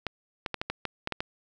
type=clicks; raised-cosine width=0.3 ms; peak=-14 dBFS; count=9; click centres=0.067 / 0.462 / 0.543 / 0.615 / 0.7 / 0.853 / 1.074 / 1.123 / 1.205 s; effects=none